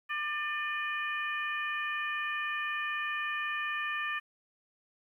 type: harmonic tone with a mistuned harmonic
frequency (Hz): 596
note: D5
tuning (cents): +25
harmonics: 2 / 3 / 4 / 5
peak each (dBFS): -37 / -34 / -38 / -44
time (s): 0.09-4.2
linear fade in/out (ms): 20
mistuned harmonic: 4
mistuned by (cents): +42
effects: 11-bit